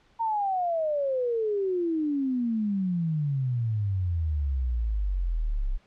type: exponential sweep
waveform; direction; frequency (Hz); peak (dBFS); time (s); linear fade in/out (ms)
sine; down; 930 to 31.65; -24; 0.19-5.78; 20
effects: pink hiss -62 dBFS RMS until 5.86 s + low-pass 4000 Hz 12 dB/octave